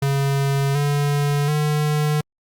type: tone with pitch steps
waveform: square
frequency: 138.59 / 144.31 / 150.26 Hz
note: C#3 / D3 / D3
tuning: 0 / -30 / +40 cents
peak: -18 dBFS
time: 0.02-2.21 s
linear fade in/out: 5 ms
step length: 730 ms
effects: Opus 48 kbps